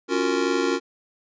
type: chord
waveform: square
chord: Gb major seventh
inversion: second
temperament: just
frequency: 277.5 / 346.9 / 370 / 462.5 Hz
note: Db4 / F4 / Gb4 / Bb4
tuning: +2 / -12 / 0 / -14 cents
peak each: -27 dBFS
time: 0.08-0.8 s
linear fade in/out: 50 ms
effects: resampled to 16000 Hz